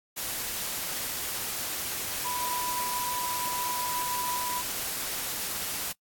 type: tone in noise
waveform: sine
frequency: 986 Hz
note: B5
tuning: 3 cents flat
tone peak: -31 dBFS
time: 2.24-4.62 s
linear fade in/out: 20 ms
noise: white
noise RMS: -33 dBFS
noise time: 0.16-5.93 s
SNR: -1 dB
effects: noise-tail reverb RT60 0.1 s tail -24 dB re dry + AAC 64 kbps